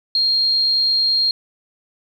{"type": "tone", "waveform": "sine", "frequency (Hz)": 4223, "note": "C8", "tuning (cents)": 15, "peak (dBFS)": -14, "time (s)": [0.15, 1.31], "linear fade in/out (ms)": 2, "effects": ["8-bit"]}